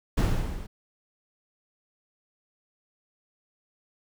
brown noise with level ramp, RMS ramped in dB -19 to -39 dBFS, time 0.17-0.67 s, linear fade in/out 10 ms, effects none

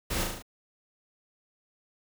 pink noise with echo, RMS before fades -31 dBFS, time 0.1-0.24 s, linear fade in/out 10 ms, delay 37 ms, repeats 5, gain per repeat -3 dB, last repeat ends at 0.425 s, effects none

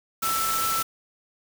sine tone in noise, 1327 Hz, E6, 11 cents sharp, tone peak -25 dBFS, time 0.22-0.83 s, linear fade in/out 10 ms, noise white, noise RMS -28 dBFS, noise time 0.22-0.83 s, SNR 0 dB, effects none

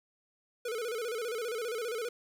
square tone with vibrato, 460.3 Hz, A#4, 22 cents flat, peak -34 dBFS, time 0.65-2.09 s, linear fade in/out 5 ms, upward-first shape square, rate 15 Hz, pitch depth 94 cents each way, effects none

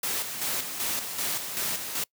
white noise with tremolo, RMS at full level -29 dBFS, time 0.03-2.04 s, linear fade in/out 5 ms, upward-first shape square, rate 2.6 Hz, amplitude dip 50%, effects noise-tail reverb RT60 0.1 s tail -25 dB re dry + high-pass 100 Hz 12 dB/octave

